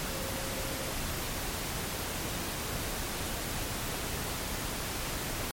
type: tone in noise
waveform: sine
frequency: 536 Hz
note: C5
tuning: 42 cents sharp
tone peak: -43 dBFS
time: 0.09-0.92 s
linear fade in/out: 0 ms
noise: pink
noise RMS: -35 dBFS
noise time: 0-5.51 s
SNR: -11 dB
effects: MP3 64 kbps